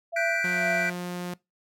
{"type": "tone with tremolo", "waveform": "sine", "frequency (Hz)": 672, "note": "E5", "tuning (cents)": 33, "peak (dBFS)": -26, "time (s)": [0.12, 0.94], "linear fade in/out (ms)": 20, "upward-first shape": "sine", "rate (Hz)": 2.1, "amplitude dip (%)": 90}
{"type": "chord", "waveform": "triangle", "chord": "G major seventh", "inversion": "third", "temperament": "equal", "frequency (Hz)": [1480, 1568, 1975.5, 2349], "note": ["F#6", "G6", "B6", "D7"], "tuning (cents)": [0, 0, 0, 0], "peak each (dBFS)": -29, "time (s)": [0.16, 0.9], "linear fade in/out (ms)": 5}
{"type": "tone with pitch glide", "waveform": "sawtooth", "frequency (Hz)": [178.9, 177.66], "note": ["F3", "F3"], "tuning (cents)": [42, 30], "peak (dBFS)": -27, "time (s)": [0.44, 1.34], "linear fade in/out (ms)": 5, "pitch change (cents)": -12, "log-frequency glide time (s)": [0.75, 0.89]}
{"effects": ["noise-tail reverb RT60 0.2 s tail -22 dB re dry"]}